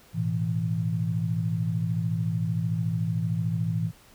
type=chord; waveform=sine; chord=A suspended second; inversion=none; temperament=equal; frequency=110 / 123.47 / 164.81 Hz; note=A2 / B2 / E3; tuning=0 / 0 / 0 cents; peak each=-28 / -32 / -27 dBFS; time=0.13-3.92 s; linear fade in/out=50 ms; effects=pink hiss -55 dBFS RMS until 4.14 s